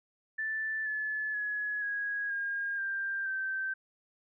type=tone with pitch steps; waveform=sine; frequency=1760 / 1723.8 / 1688.3 / 1653.6 / 1619.5 / 1586.2 / 1553.6 Hz; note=A6 / A6 / G#6 / G#6 / G#6 / G6 / G6; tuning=0 / -36 / +28 / -8 / -44 / +20 / -16 cents; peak=-31 dBFS; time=0.38-3.74 s; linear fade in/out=10 ms; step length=480 ms; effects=none